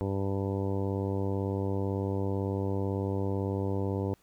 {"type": "harmonic tone", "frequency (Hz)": 98, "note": "G2", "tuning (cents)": 0, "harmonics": [1, 2, 3, 4, 5, 6, 7, 8, 9, 10], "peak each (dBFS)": [-31, -36, -36, -36, -37, -44, -48, -51, -44, -51], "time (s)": [0.01, 4.14], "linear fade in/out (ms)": 0, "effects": ["pink hiss -66 dBFS RMS until 4.22 s"]}